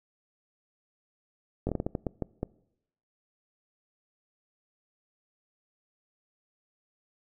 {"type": "slowing click train", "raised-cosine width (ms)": 2, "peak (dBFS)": -16, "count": 10, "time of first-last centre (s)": [1.67, 2.431], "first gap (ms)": 20, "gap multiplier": 1.34, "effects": ["noise-tail reverb RT60 0.8 s tail -23 dB re dry"]}